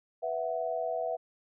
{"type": "chord", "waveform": "sine", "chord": "B suspended fourth", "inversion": "none", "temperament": "equal", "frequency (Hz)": [493.9, 659.3, 740], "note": ["B4", "E5", "F#5"], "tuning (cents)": [0, 0, 0], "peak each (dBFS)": [-36, -32, -36], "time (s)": [0.22, 1.17], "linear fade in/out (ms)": 20, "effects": []}